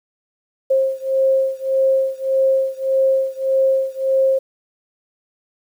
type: beating tone pair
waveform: sine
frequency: 532 / 533.7 Hz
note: C5 / C5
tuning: +29 / +34 cents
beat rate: 1.7 Hz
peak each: -17 / -18 dBFS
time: 0.7-4.39 s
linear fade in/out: 10 ms
effects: 8-bit